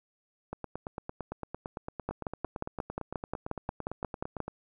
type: two click trains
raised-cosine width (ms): 1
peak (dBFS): -18 / -22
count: 14 / 36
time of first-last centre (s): 2.09-4.403 / 0.53-4.48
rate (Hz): 5.62 / 8.86
effects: none